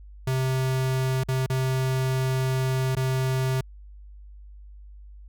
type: tone with dropouts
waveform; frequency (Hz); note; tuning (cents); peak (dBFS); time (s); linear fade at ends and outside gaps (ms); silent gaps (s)
square; 130.81; C3; 0; -23; 0.27-3.61; 5; 1.236-1.285 / 1.463-1.499 / 2.952-2.967
effects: added 50 Hz sine -42 dBFS peak until 5.28 s

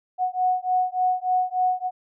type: beating tone pair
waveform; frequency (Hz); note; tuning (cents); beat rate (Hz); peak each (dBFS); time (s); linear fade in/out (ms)
sine; 734 / 737.4; F#5 / F#5; -14 / -6; 3.4; -23; 0.18-1.91; 50
effects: none

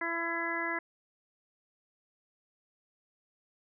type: harmonic tone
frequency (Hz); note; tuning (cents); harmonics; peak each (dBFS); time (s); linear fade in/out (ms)
335.6; E4; +31; 1 / 2 / 3 / 4 / 5 / 6; -39 / -41 / -38 / -41 / -36 / -36; 0.01-0.79; 5
effects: none

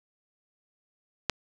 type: click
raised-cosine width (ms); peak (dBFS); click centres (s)
0.2; -7; 1.297
effects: none

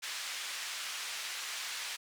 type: band-pass noise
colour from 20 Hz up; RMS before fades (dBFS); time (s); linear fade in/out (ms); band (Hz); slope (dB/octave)
pink; -40; 0.02-1.97; 20; 1800 to 7700; 12
effects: none

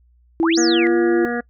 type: tone with pitch glide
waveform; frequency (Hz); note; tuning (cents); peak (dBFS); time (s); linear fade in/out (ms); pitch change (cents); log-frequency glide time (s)
sine; 329.6 to 344.8; E4 to F4; 0 to -22; -14; 0.4-1.25; 0; +78; 0.51-0.97
type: exponential two-way sweep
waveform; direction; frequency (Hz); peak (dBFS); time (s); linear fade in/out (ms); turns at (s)
sine; up then down; 761 to 6940 to 1871; -20; 0.43-0.87; 0; 0.59
type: harmonic tone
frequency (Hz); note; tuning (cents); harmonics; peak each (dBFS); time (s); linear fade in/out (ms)
239.3; A#3; +46; 1 / 2 / 3 / 5 / 6 / 7 / 8; -24 / -25 / -29 / -37 / -31 / -28 / -35; 0.57-1.41; 10
effects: noise-tail reverb RT60 0.1 s tail -25 dB re dry + added 60 Hz sine -52 dBFS peak until 1.49 s

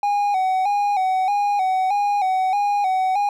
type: tone with vibrato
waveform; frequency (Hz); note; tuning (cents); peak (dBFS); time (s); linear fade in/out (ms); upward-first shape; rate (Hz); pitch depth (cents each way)
triangle; 784; G5; 0; -15; 0.03-3.29; 2; square; 1.6; 73
effects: none

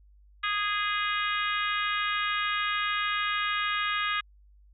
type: harmonic tone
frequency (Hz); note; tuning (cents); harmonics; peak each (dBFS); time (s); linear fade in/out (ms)
413.3; G#4; -8; 3 / 4 / 5 / 6 / 7 / 8 / 9; -30 / -32 / -34 / -36 / -37 / -38 / -39; 0.43-4.21; 10
effects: added 50 Hz sine -54 dBFS peak until 4.73 s

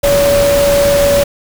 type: tone in noise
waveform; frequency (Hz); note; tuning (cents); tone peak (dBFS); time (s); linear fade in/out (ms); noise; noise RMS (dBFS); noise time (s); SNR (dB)
sine; 568; C#5; +42; -8; 0.03-1.24; 10; pink; -17; 0.03-1.24; +6
effects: none

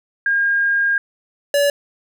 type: tone pair in turn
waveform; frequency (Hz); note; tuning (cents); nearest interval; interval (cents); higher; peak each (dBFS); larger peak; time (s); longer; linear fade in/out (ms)
sine / square; 1617 / 571.7; G#6 / D5; -47 / -47; octave + tritone; 1800; first; -14; neither; 0.26-0.98 / 1.54-1.7; first; 2
effects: none

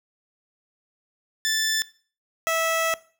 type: tone pair in turn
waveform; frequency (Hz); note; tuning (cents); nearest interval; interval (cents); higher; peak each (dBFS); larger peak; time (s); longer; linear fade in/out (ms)
15% pulse; 1760 / 653.2; A6 / E5; 0 / -16; octave + perfect fourth; 1716; first; -15; neither; 1.45-1.82 / 2.47-2.94; second; 0
effects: noise-tail reverb RT60 0.4 s tail -19 dB re dry

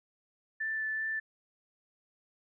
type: tone with vibrato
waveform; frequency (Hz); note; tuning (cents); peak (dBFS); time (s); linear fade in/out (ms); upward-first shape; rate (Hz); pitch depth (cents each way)
sine; 1760; A6; 0; -31; 0.6-1.2; 10; sine; 2.6; 9
effects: none

